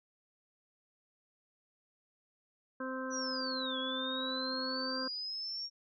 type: harmonic tone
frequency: 260.4 Hz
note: C4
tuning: 8 cents flat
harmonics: 1 / 2 / 4 / 5 / 6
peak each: -40 / -41 / -44 / -47 / -44 dBFS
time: 2.8-5.08 s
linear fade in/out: 5 ms
type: linear two-way sweep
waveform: sine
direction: down then up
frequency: 5960 to 3322 to 5580 Hz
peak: -37 dBFS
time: 3.1-5.7 s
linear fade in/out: 50 ms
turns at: 3.78 s
effects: none